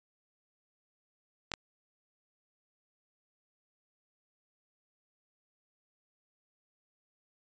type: clicks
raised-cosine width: 0.2 ms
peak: -17 dBFS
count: 2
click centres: 1.517 / 1.538 s
effects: resampled to 16000 Hz